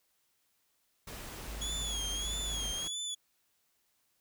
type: noise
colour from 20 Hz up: pink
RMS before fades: -45 dBFS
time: 1.07-2.88 s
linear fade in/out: 5 ms
type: tone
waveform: triangle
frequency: 51.91 Hz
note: G#1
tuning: in tune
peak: -37 dBFS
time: 1.47-2.73 s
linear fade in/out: 20 ms
type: tone with vibrato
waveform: 25% pulse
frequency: 3343 Hz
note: G#7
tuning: 11 cents sharp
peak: -31 dBFS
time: 1.61-3.15 s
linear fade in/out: 10 ms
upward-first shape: sine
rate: 1.6 Hz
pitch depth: 86 cents each way
effects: white hiss -75 dBFS RMS until 4.2 s